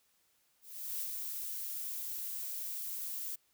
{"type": "noise with ADSR envelope", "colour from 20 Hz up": "violet", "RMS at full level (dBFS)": -37, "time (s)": [0.61, 3.36], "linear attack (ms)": 400, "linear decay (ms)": 64, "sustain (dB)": -3, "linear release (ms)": 12, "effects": ["white hiss -73 dBFS RMS until 3.53 s"]}